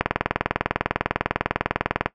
click train, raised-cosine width 0.5 ms, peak -3 dBFS, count 42, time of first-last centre 0.01-2.06 s, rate 20 Hz, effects noise-tail reverb RT60 0.1 s tail -17 dB re dry

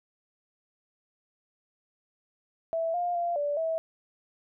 sine tone with pitch steps, 658 / 705 / 691 / 581 / 650 Hz, E5 / F5 / F5 / D5 / E5, -3 / +16 / -19 / -19 / -24 cents, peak -26 dBFS, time 2.73-3.78 s, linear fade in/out 0 ms, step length 210 ms, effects none

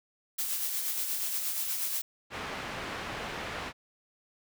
blue noise with tremolo, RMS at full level -31 dBFS, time 0.38-2.02 s, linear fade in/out 10 ms, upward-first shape sine, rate 8.4 Hz, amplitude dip 35%
white low-pass noise, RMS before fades -38 dBFS, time 2.3-3.73 s, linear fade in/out 50 ms, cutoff 2100 Hz, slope 12 dB/octave
effects none

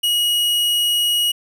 45% pulse tone, 2900 Hz, F#7, 35 cents flat, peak -15 dBFS, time 0.03-1.32 s, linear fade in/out 10 ms, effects none

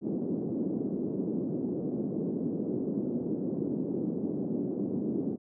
pink band-pass noise, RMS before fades -32 dBFS, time 0.01-5.38 s, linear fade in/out 50 ms, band 190 to 380 Hz, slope 24 dB/octave, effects none

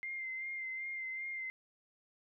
sine tone with vibrato, 2093 Hz, C7, in tune, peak -38 dBFS, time 0.03-1.5 s, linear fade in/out 0 ms, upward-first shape sine, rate 2.6 Hz, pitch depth 28 cents each way, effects none

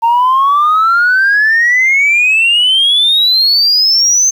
sine exponential sweep, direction up, 910 to 6310 Hz, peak -5 dBFS, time 0.02-4.31 s, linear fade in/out 20 ms, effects tanh soft clip ceiling -4 dBFS + 7-bit

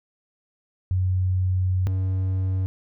sine / triangle tone pair in turn, 92.5 / 94.12 Hz, F#2 / F#2, 0 / +30 cents, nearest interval unison, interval 30 cents, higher second, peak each -19 dBFS, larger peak neither, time 0.91-1.87 / 1.87-2.66 s, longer first, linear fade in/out 0 ms, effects none

